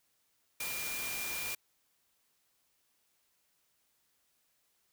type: tone in noise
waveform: sine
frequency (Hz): 2400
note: D7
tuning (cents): +37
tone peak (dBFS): -40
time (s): 0.6-1.55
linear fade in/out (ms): 5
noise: white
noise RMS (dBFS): -39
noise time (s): 0.6-1.55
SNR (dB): -4
effects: white hiss -75 dBFS RMS until 4.92 s